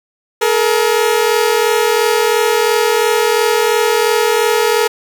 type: tone pair together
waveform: sawtooth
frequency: 427.5 / 470.4 Hz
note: A4 / A#4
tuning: -50 / +16 cents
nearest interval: major second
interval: 166 cents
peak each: -10 dBFS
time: 0.41-4.88 s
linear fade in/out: 10 ms
effects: none

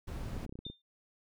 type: noise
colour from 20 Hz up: brown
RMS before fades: -40 dBFS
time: 0.07-0.46 s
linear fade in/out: 10 ms
type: clicks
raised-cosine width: 3 ms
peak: -32 dBFS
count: 12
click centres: 0.235 / 0.284 / 0.333 / 0.366 / 0.431 / 0.463 / 0.494 / 0.525 / 0.555 / 0.59 / 0.666 / 0.7 s
type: tone with exponential decay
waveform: sine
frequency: 3608 Hz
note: A7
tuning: 43 cents sharp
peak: -38 dBFS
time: 0.65-0.82 s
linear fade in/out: 5 ms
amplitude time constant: 35 ms
effects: none

